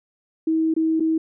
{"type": "tone with dropouts", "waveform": "sine", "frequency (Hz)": 320.8, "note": "E4", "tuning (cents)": -47, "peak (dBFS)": -17, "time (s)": [0.47, 1.18], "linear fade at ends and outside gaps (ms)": 5, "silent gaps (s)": [[0.74, 0.764], [0.998, 1.004]], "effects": []}